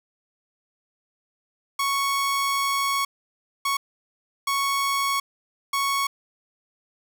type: tone bursts at uneven times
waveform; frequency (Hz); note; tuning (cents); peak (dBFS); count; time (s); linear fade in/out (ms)
sawtooth; 1108.7; C#6; 0; -18; 4; 1.79-3.05 / 3.65-3.77 / 4.47-5.2 / 5.73-6.07; 5
effects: none